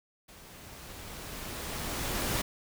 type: noise with level ramp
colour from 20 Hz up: pink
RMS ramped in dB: -52 to -30 dBFS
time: 0.28-2.42 s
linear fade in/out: 10 ms
effects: none